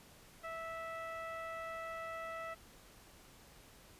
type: tone with low-pass filter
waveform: 15% pulse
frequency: 656 Hz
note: E5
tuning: 9 cents flat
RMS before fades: -44 dBFS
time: 0.43-2.55 s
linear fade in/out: 20 ms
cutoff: 1800 Hz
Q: 1.1
effects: pink hiss -60 dBFS RMS until 3.99 s + resampled to 32000 Hz